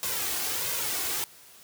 white noise with flanger, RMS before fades -30 dBFS, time 0.03-1.24 s, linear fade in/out 0 ms, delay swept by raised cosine 1.9 to 2.74 ms, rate 1.5 Hz, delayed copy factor +0.55, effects white hiss -52 dBFS RMS until 1.63 s + high-pass 80 Hz 12 dB/octave

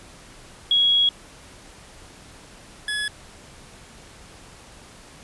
sine / 25% pulse tone pair in turn, 3322 / 1695.9 Hz, G#7 / G#6, 0 / +36 cents, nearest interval octave, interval 1164 cents, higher first, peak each -15 / -20 dBFS, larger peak first, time 0.71-1.09 / 2.88-3.08 s, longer first, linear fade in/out 2 ms, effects pink hiss -46 dBFS RMS until 5.23 s + resampled to 24000 Hz

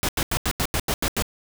pink noise bursts, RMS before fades -23 dBFS, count 9, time 0.03-1.223 s, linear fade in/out 0 ms, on 57 ms, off 85 ms, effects none

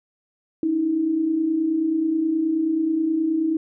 sine tone pair together, 292.2 / 321.6 Hz, D4 / E4, -9 / -43 cents, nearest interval major second, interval 166 cents, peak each -28 / -19 dBFS, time 0.63-3.57 s, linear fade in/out 2 ms, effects none

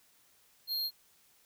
square tone, 4225 Hz, C8, 16 cents sharp, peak -32 dBFS, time 0.67-0.91 s, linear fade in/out 50 ms, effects white hiss -66 dBFS RMS until 1.45 s

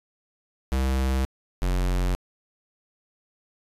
square tone pair in turn, 65.8 / 45.33 Hz, C2 / F#1, +10 / -35 cents, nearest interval tritone, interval 645 cents, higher first, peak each -22 / -22 dBFS, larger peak neither, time 0.72-1.25 / 1.62-2.15 s, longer neither, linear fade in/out 0 ms, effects resampled to 32000 Hz

